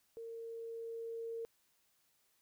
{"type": "tone with level ramp", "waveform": "sine", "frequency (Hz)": 458.1, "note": "A#4", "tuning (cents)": -30, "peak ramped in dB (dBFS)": [-44, -39], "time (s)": [0.17, 1.45], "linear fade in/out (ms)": 0, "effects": ["white hiss -75 dBFS RMS until 2.41 s"]}